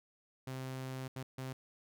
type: tone bursts at uneven times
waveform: sawtooth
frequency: 130.8 Hz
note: C3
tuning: in tune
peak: -36 dBFS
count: 3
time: 0.47-1.08 / 1.16-1.23 / 1.38-1.53 s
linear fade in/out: 5 ms
effects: none